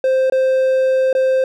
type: tone with dropouts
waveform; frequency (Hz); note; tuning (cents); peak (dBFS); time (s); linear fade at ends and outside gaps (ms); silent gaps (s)
triangle; 523.3; C5; 0; -10; 0.04-1.44; 2; 0.299-0.322 / 1.129-1.15
effects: none